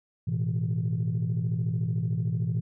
sine chord, A suspended second, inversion none, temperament equal with one note detuned, 110 / 123.47 / 164.34 Hz, A2 / B2 / E3, 0 / 0 / -5 cents, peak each -28 dBFS, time 0.27-2.61 s, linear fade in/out 10 ms, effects tanh soft clip ceiling -20 dBFS

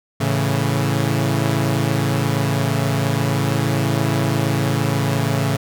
sawtooth chord, A major, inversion none, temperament equal, 110 / 138.59 / 164.81 Hz, A2 / C#3 / E3, 0 / 0 / 0 cents, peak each -17 / -16 / -20 dBFS, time 0.2-5.57 s, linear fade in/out 10 ms, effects none

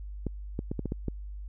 clicks, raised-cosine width 3 ms, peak -18 dBFS, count 7, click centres 0.267 / 0.591 / 0.715 / 0.793 / 0.857 / 0.921 / 1.083 s, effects added 50 Hz sine -37 dBFS peak until 1.48 s

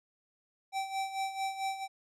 square tone with tremolo, 775 Hz, G5, 20 cents flat, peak -31 dBFS, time 0.72-1.88 s, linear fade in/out 50 ms, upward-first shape sine, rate 4.5 Hz, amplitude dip 70%, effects low-pass 9000 Hz 12 dB/octave

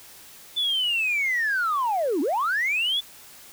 sine linear two-way sweep, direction down then up, 3520 to 260 to 3520 Hz, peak -20 dBFS, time 0.56-3.01 s, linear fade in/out 20 ms, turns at 2.21 s, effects tanh soft clip ceiling -18 dBFS + white hiss -47 dBFS RMS until 3.52 s

